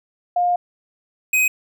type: tone pair in turn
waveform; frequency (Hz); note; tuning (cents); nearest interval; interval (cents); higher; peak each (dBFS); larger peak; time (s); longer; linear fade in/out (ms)
sine / square; 709 / 2516; F5 / D#7; +26 / +19; octave + minor seventh; 2193; second; -15; neither; 0.36-0.56 / 1.33-1.48; first; 5
effects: none